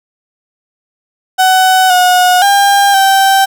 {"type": "tone with pitch steps", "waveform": "35% pulse", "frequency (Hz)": [750, 726, 801, 778], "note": ["F#5", "F#5", "G5", "G5"], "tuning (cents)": [23, -33, 37, -13], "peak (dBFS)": -4, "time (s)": [1.38, 3.46], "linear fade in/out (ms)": 20, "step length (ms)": 520, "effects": []}